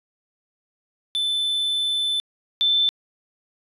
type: tone pair in turn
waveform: triangle / sine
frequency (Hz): 3521 / 3536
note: A7 / A7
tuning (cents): 0 / +8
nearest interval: unison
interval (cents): 8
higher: second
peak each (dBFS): -19 / -16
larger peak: second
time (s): 1.15-2.2 / 2.61-2.89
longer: first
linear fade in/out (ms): 0
effects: resampled to 32000 Hz